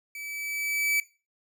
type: tone with level ramp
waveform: 45% pulse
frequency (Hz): 2300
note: D7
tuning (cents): -37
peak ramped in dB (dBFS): -37 to -22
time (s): 0.15-1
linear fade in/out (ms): 2
effects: noise-tail reverb RT60 0.3 s tail -17 dB re dry